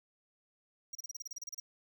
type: tone bursts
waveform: square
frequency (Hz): 5700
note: F8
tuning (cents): +34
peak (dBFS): -40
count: 13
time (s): 0.93-1.6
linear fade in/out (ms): 5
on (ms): 22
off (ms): 32
effects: none